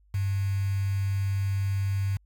sine tone with quantisation, 98 Hz, G2, in tune, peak -24 dBFS, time 0.14-2.17 s, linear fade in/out 5 ms, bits 7, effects added 50 Hz sine -58 dBFS peak until 2.25 s

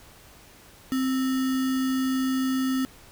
sine tone with sample-and-hold, 261.6 Hz, C4, in tune, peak -22 dBFS, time 0.92-2.85 s, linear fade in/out 0 ms, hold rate 1575 Hz, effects pink hiss -51 dBFS RMS until 3.11 s

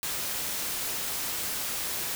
white noise, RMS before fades -32 dBFS, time 0.03-2.15 s, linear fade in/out 0 ms, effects none

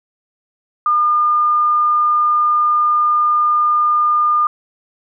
sine tone, 1210 Hz, D#6, 49 cents flat, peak -11 dBFS, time 0.86-4.47 s, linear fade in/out 2 ms, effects none

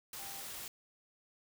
sine tone in noise, 790 Hz, G5, 13 cents sharp, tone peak -52 dBFS, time 0.19-0.41 s, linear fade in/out 2 ms, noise white, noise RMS -45 dBFS, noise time 0.13-0.68 s, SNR -10 dB, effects none

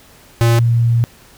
square / sine tone pair in turn, 116.54 / 117.22 Hz, A#2 / A#2, 0 / +10 cents, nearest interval unison, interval 10 cents, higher second, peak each -10 dBFS, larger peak neither, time 0.41-0.59 / 0.59-1.04 s, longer second, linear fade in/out 0 ms, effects pink hiss -45 dBFS RMS until 1.37 s

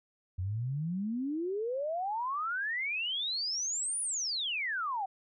sine exponential two-way sweep, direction up then down, 87.31 to 9956 to 741 Hz, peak -31 dBFS, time 0.38-5.06 s, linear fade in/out 10 ms, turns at 4.01 s, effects none

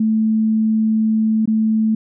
sine tone with dropouts, 219.3 Hz, A3, 6 cents flat, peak -13 dBFS, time 0-1.95 s, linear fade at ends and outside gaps 5 ms, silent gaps 1.457-1.475 s, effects none

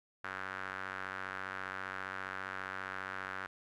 sawtooth tone with band-pass filter, 94.9 Hz, F#2, 44 cents sharp, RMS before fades -42 dBFS, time 0.24-3.47 s, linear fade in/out 5 ms, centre 1500 Hz, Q 3.4, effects none

